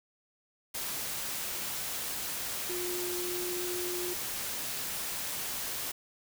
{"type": "tone in noise", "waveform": "sine", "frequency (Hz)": 356.5, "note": "F4", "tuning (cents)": 36, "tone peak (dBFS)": -35, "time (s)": [2.69, 4.14], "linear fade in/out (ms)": 10, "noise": "white", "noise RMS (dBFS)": -36, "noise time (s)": [0.74, 5.92], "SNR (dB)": -2, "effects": []}